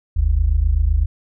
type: tone pair together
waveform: sine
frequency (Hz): 47.2 / 75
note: F#1 / D2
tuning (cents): +35 / +37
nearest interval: minor sixth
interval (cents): 802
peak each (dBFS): -16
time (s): 0.16-1.06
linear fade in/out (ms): 10
effects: none